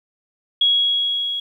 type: tone with level ramp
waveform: sine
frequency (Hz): 3322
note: G#7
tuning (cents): 0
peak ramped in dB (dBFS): -12 to -22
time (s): 0.61-1.4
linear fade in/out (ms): 5
effects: 9-bit